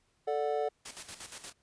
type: chord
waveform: triangle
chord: D major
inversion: second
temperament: just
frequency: 440.5 / 587.3 / 734.2 Hz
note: A4 / D5 / F#5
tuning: +2 / 0 / -14 cents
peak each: -30 / -33 / -32 dBFS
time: 0.27-0.69 s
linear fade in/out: 10 ms
type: noise with tremolo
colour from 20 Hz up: white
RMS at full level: -42 dBFS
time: 0.85-1.53 s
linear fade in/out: 10 ms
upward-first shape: square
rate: 8.5 Hz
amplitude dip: 65%
effects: pink hiss -73 dBFS RMS until 1.62 s + resampled to 22050 Hz